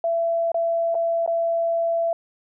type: tone with dropouts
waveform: sine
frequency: 670 Hz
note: E5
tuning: 28 cents sharp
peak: -19 dBFS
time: 0.04-2.13 s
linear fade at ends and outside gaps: 2 ms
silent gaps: 0.518-0.544 / 0.945-0.951 / 1.263-1.276 s
effects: none